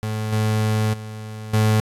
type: tone with level steps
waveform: 35% pulse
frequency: 108.3 Hz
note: A2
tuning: 27 cents flat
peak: -21 / -16 / -29 / -13 dBFS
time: 0.03-1.8 s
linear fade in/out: 0 ms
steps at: 0.32 / 0.93 / 1.53 s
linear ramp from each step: 10 ms
effects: resampled to 32000 Hz + 8-bit